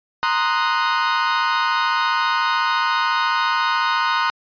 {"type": "chord", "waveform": "40% pulse", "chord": "C half-diminished seventh", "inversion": "third", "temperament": "equal", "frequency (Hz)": [932.3, 1046.5, 1244.5, 1480], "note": ["Bb5", "C6", "Eb6", "Gb6"], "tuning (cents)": [0, 0, 0, 0], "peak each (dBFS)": -22, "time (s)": [0.23, 4.3], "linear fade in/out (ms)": 0, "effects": ["resampled to 11025 Hz"]}